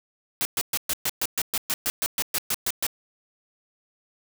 white noise bursts, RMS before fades -25 dBFS, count 16, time 0.41-2.866 s, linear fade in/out 0 ms, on 41 ms, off 120 ms, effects none

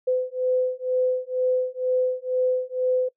sine beating tone pair, 507 / 509.1 Hz, B4 / C5, +45 / -47 cents, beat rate 2.1 Hz, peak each -24 dBFS, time 0.07-3.09 s, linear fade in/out 10 ms, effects noise-tail reverb RT60 0.1 s tail -22 dB re dry

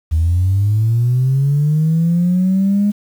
sine linear sweep, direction up, 77 to 207.7 Hz, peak -10 dBFS, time 0.11-2.92 s, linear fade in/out 20 ms, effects tanh soft clip ceiling -7 dBFS + 7-bit

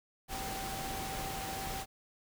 sine tone in noise, 775 Hz, G5, 20 cents flat, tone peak -41 dBFS, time 0.28-1.86 s, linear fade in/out 50 ms, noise pink, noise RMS -40 dBFS, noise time 0.28-1.86 s, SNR -4 dB, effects none

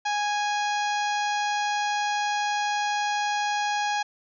harmonic tone, 828 Hz, G#5, 5 cents flat, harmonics 1 / 2 / 3 / 4 / 5 / 6 / 7 / 8, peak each -25 / -31 / -35 / -37 / -39 / -41 / -42 / -43 dBFS, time 0.05-4.03 s, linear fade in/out 10 ms, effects none

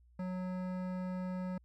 sine tone with hard clipping, 183.7 Hz, F#3, 12 cents flat, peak -38 dBFS, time 0.19-1.58 s, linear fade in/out 5 ms, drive 15 dB, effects added 60 Hz sine -61 dBFS peak until 1.64 s

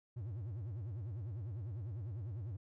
triangle tone with vibrato, 106.1 Hz, G#2, 38 cents sharp, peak -38 dBFS, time 0.16-2.57 s, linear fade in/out 10 ms, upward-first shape sine, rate 10 Hz, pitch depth 290 cents each way, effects none

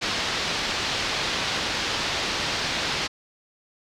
white low-pass noise, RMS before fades -27 dBFS, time 0.01-3.08 s, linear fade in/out 20 ms, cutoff 4900 Hz, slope 24 dB/octave, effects none

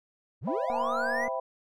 triangle linear sweep, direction up, 75.5 to 2073 Hz, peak -28 dBFS, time 0.41-1.29 s, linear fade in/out 50 ms
sine chord, C major seventh, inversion none, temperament equal, 523.3 / 659.3 / 784 / 987.8 Hz, C5 / E5 / G5 / B5, 0 / 0 / 0 / 0 cents, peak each -34 / -33 / -37 / -35 dBFS, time 0.47-1.4 s, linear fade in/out 5 ms
click train, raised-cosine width 1 ms, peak -27 dBFS, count 139, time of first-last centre 0.7-1.28 s, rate 238 Hz
effects none

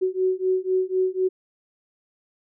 sine beating tone pair, 371.1 / 375.1 Hz, F#4 / F#4, +5 / +24 cents, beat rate 4 Hz, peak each -23 dBFS, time 0.01-1.29 s, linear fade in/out 20 ms, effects none

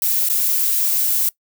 violet noise with dropouts, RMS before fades -18 dBFS, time 0.02-1.29 s, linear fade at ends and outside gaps 2 ms, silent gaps 0.288-0.298 s, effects noise-tail reverb RT60 0.1 s tail -21 dB re dry

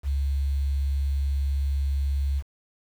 sine tone with quantisation, 69.3 Hz, C#2, in tune, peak -22 dBFS, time 0.03-2.43 s, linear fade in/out 50 ms, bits 8, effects none

